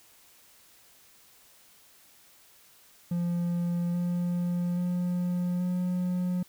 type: tone with pitch steps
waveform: triangle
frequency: 173.4 / 175.62 / 177.86 / 180.14 Hz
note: F3 / F3 / F3 / F#3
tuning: -12 / +10 / +32 / -46 cents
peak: -24 dBFS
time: 3.11-6.43 s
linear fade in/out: 5 ms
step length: 830 ms
effects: white hiss -58 dBFS RMS until 6.48 s